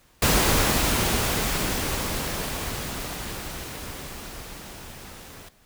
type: noise with level ramp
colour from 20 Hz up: pink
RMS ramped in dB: -19 to -44 dBFS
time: 0.22-5.49 s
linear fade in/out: 5 ms
effects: pink hiss -59 dBFS RMS until 5.65 s